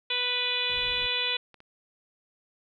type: harmonic tone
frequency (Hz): 493.9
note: B4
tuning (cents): 0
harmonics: 1 / 2 / 3 / 4 / 5 / 6 / 7 / 8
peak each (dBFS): -39 / -40 / -40 / -38 / -31 / -33 / -30 / -34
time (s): 0.1-1.37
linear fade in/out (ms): 5
type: noise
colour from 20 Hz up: brown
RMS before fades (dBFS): -46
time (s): 0.69-1.07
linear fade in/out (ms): 5
type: clicks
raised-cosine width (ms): 0.3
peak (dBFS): -35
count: 3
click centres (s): 1.272 / 1.543 / 1.604
effects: none